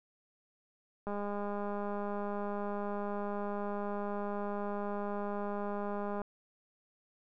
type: click train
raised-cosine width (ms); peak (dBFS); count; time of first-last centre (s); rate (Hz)
1; -25; 1051; 1.07-6.217; 204
effects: none